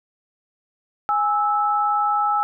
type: tone pair together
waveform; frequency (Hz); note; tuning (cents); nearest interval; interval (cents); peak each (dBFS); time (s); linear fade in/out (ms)
sine; 829 / 1310.3; G#5 / E6; -3 / -11; minor sixth; 792; -20; 1.09-2.43; 0
effects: none